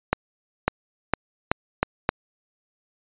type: accelerating click train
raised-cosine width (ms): 0.5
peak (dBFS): -3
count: 6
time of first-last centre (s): 0.13-2.091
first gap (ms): 550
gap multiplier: 0.83
effects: resampled to 8000 Hz